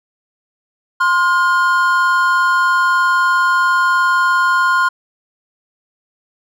triangle tone pair together, 1046.5 / 1423.4 Hz, C6 / F6, 0 / +33 cents, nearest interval perfect fourth, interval 533 cents, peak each -12 dBFS, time 1-4.89 s, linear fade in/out 10 ms, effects none

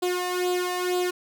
sawtooth tone with flanger, 360 Hz, F#4, 47 cents flat, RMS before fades -26 dBFS, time 0.02-1.11 s, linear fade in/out 10 ms, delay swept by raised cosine 0.25 to 1.1 ms, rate 2.1 Hz, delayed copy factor +0.7, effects none

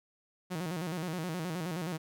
sawtooth tone with vibrato, 169.7 Hz, F3, 49 cents flat, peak -30 dBFS, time 0.5-1.98 s, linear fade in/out 20 ms, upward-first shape square, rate 9.5 Hz, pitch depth 120 cents each way, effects none

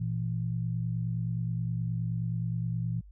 sine tone pair together, 117.07 / 166.6 Hz, A#2 / E3, +8 / +19 cents, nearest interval tritone, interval 611 cents, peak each -30 / -33 dBFS, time 0-3.01 s, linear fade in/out 10 ms, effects added 50 Hz sine -48 dBFS peak until 3.11 s

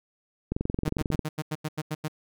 click train, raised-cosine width 3 ms, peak -14 dBFS, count 16, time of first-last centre 0.52-1.193 s, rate 22.3 Hz
sawtooth tone bursts, 154.3 Hz, D#3, 14 cents flat, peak -24 dBFS, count 10, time 0.85-2.082 s, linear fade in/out 10 ms, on 44 ms, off 88 ms
effects none

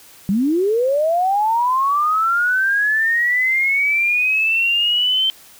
sine linear sweep, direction up, 182.8 to 3121 Hz, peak -14 dBFS, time 0.29-5.3 s, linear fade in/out 0 ms, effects white hiss -45 dBFS RMS until 5.59 s

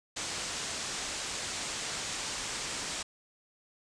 white low-pass noise, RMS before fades -37 dBFS, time 0.16-3.03 s, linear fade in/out 10 ms, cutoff 8400 Hz, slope 48 dB/octave, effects none

